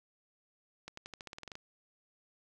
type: accelerating click train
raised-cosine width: 0.2 ms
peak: -27 dBFS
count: 12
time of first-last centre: 0.88-1.554 s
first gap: 94 ms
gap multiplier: 0.91
effects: none